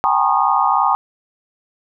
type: tone cluster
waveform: sine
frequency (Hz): 777 / 840 / 949 / 1083 / 1228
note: G5 / G#5 / A#5 / C#6 / D#6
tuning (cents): -16 / +19 / +31 / -41 / -23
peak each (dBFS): -19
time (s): 0.04-0.95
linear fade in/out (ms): 0
effects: none